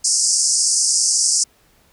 pink band-pass noise, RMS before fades -17 dBFS, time 0.04-1.44 s, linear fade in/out 10 ms, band 4900 to 9500 Hz, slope 96 dB/octave, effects pink hiss -56 dBFS RMS until 1.92 s

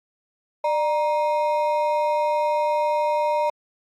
triangle ring-modulated tone, 769 Hz, G5, 33 cents flat, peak -14 dBFS, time 0.64-3.5 s, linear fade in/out 5 ms, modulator 171 Hz, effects AAC 64 kbps

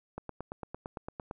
click train, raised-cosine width 1 ms, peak -24 dBFS, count 11, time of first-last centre 0.18-1.311 s, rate 8.84 Hz, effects none

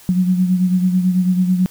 sine beating tone pair, 181.9 / 191 Hz, F#3 / G3, -29 / -45 cents, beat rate 9.1 Hz, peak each -13 / -21 dBFS, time 0.09-1.66 s, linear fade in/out 0 ms, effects white hiss -44 dBFS RMS until 1.7 s

